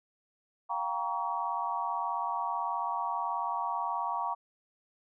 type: chord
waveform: sine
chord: G half-diminished seventh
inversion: third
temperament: just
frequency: 705.6 / 784 / 940.8 / 1128.9 Hz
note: F5 / G5 / Bb5 / Db6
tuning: +18 / 0 / +16 / +31 cents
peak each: -38 / -38 / -33 / -35 dBFS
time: 0.69-4.35 s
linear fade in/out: 20 ms
effects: none